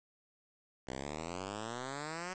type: exponential sweep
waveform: 5% pulse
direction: up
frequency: 61.9 to 188.9 Hz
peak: -28 dBFS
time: 0.87-2.34 s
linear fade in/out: 10 ms
effects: resampled to 16000 Hz + 9-bit